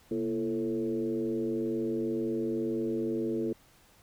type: tone with frequency modulation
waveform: sine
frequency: 338.1 Hz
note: E4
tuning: 44 cents sharp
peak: -28 dBFS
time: 0.11-3.53 s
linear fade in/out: 5 ms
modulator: 102 Hz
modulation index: 1.2
effects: pink hiss -61 dBFS RMS until 4.02 s